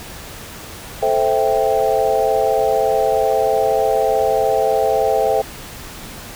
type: chord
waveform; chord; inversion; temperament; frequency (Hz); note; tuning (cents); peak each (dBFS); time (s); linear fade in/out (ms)
sine; A minor seventh; none; equal; 440 / 523.3 / 659.3 / 784; A4 / C5 / E5 / G5; 0 / 0 / 0 / 0; -19; 1.02-5.42; 10
effects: pink hiss -34 dBFS RMS until 6.35 s